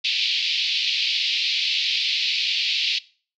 white band-pass noise, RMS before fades -23 dBFS, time 0.04-2.99 s, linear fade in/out 10 ms, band 2400 to 4600 Hz, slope 48 dB/octave, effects noise-tail reverb RT60 0.4 s tail -20 dB re dry

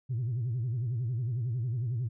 sine tone with vibrato, 120 Hz, B2, 49 cents flat, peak -27 dBFS, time 0.09-2.09 s, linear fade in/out 20 ms, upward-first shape sine, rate 11 Hz, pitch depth 160 cents each way, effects tanh soft clip ceiling -26 dBFS

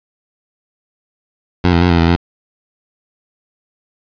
15% pulse tone with pitch steps, 89.5 / 85 / 89.4 / 85 / 83.1 / 86.1 Hz, F2 / F2 / F2 / F2 / E2 / F2, +43 / -46 / +41 / -46 / +15 / -24 cents, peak -3 dBFS, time 1.64-2.162 s, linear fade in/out 5 ms, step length 87 ms, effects resampled to 11025 Hz + 7-bit

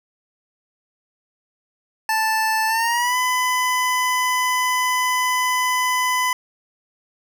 25% pulse tone with pitch glide, 880 to 1005 Hz, A5 to B5, 0 to +30 cents, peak -14 dBFS, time 2.09-6.33 s, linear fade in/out 2 ms, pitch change +230 cents, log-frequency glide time 2.67-3.17 s, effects none

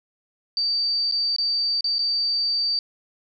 sine tone with dropouts, 4628 Hz, D8, 26 cents flat, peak -20 dBFS, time 0.57-2.79 s, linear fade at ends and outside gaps 1 ms, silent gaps 1.113-1.122 / 1.363-1.384 / 1.808-1.843 / 1.984-1.991 s, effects none

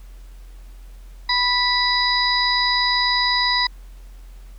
harmonic tone, 986 Hz, B5, 3 cents flat, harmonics 1 / 2 / 4 / 5, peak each -22 / -22 / -22 / -22 dBFS, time 1.29-3.67 s, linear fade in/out 5 ms, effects added 43 Hz sine -37 dBFS peak until 4.58 s + pink hiss -55 dBFS RMS until 4.58 s

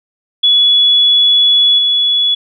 sine tone with level steps, 3399 Hz, G#7, 39 cents sharp, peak -6 / -9 dBFS, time 0.43-2.35 s, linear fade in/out 10 ms, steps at 1.78 s, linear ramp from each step 10 ms, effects none

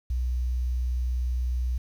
sine tone with quantisation, 61.74 Hz, B1, in tune, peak -24 dBFS, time 0.1-1.78 s, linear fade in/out 5 ms, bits 9, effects none

